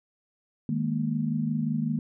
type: chord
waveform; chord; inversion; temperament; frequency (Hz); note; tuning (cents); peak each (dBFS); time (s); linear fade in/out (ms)
sine; D# suspended fourth; none; equal; 155.56 / 207.7 / 233.1; D#3 / G#3 / A#3; 0 / 0 / 0; -29 / -31 / -28; 0.69-1.99; 2
effects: none